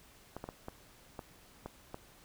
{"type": "clicks", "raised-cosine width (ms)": 1, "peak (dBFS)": -27, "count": 7, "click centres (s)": [0.366, 0.441, 0.489, 0.684, 1.192, 1.66, 1.944], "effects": ["pink hiss -60 dBFS RMS until 2.24 s"]}